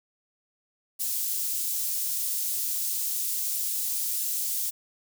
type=high-pass noise; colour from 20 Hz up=white; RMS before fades=-29 dBFS; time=0.99-4.71 s; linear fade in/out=20 ms; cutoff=6400 Hz; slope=12 dB/octave; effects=none